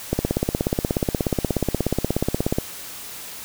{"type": "click train", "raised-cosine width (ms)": 2, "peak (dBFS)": -6, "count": 42, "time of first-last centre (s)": [0.13, 2.585], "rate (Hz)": 16.7, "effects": ["white hiss -36 dBFS RMS until 3.44 s"]}